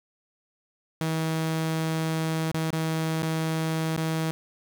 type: tone with dropouts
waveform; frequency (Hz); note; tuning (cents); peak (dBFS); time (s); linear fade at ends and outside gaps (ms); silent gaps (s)
sawtooth; 160.4; E3; -47; -21; 1.01-4.31; 0; 2.515-2.544 / 2.705-2.729 / 3.221-3.231 / 3.964-3.976
effects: 8-bit